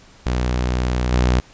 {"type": "tone with level steps", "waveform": "sawtooth", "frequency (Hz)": 61.74, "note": "B1", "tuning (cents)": 0, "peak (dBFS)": [-14, -10], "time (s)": [0.26, 1.4], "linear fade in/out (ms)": 0, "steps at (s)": 1.12, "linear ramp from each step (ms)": 10, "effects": ["pink hiss -48 dBFS RMS until 1.53 s", "resampled to 16000 Hz"]}